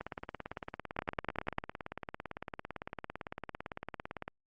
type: two click trains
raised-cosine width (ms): 0.5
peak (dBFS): -24 / -16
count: 77 / 7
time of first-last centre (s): 0.01-4.28 / 0.99-1.584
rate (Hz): 17.8 / 10.1
effects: Opus 32 kbps